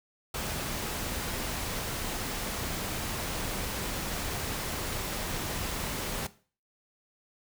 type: noise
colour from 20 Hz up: pink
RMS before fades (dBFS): -34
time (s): 0.34-6.27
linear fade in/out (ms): 5
effects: noise-tail reverb RT60 0.4 s tail -17 dB re dry

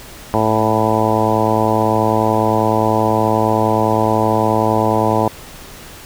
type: harmonic tone with a mistuned harmonic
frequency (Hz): 109.6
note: A2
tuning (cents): -6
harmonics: 1 / 2 / 3 / 4 / 5 / 6 / 7 / 8 / 9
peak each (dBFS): -21 / -21 / -21 / -21 / -21 / -21 / -21 / -21 / -21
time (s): 0.34-5.28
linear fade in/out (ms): 0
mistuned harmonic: 1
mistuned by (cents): -26
effects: pink hiss -36 dBFS RMS until 6.05 s

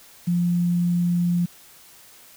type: tone with quantisation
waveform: sine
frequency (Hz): 174.61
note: F3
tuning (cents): 0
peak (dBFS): -18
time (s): 0.27-1.46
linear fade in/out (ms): 10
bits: 8
effects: white hiss -49 dBFS RMS until 2.36 s

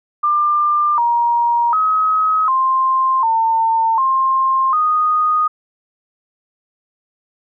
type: tone with pitch steps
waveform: sine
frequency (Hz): 1194 / 945 / 1272 / 1050 / 902 / 1059 / 1239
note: D6 / A#5 / D#6 / C6 / A5 / C6 / D#6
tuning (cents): +28 / +23 / +38 / +6 / +43 / +21 / -8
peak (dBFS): -12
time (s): 0.23-5.48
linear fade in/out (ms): 10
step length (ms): 750
effects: none

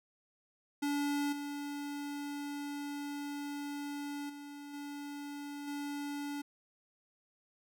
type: tone with level steps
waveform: square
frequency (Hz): 287.7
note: D4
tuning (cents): -36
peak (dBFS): -32 / -39 / -46 / -42 / -38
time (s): 0.82-6.42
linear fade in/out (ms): 10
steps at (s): 1.32 / 4.29 / 4.73 / 5.67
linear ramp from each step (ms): 10
effects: none

